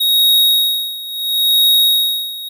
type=tone with tremolo; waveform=square; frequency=3769 Hz; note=A#7; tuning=18 cents sharp; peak=-9 dBFS; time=0-2.49 s; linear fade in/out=10 ms; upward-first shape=sine; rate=0.73 Hz; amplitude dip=85%; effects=none